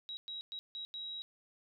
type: tone bursts at uneven times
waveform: sine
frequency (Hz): 3847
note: B7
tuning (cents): -46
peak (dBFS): -40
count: 5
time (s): 0.09-0.17 / 0.28-0.41 / 0.52-0.59 / 0.75-0.85 / 0.94-1.22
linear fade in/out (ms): 0
effects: none